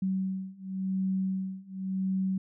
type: beating tone pair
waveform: sine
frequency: 189.3 / 190.22 Hz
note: F#3 / F#3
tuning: +40 / +48 cents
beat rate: 0.92 Hz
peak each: -32 / -31 dBFS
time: 0.02-2.38 s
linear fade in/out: 5 ms
effects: none